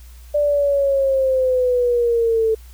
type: linear sweep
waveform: sine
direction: down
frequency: 590 to 440 Hz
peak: -14 dBFS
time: 0.34-2.55 s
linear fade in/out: 10 ms
effects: added 60 Hz sine -38 dBFS peak until 2.73 s + white hiss -51 dBFS RMS until 2.73 s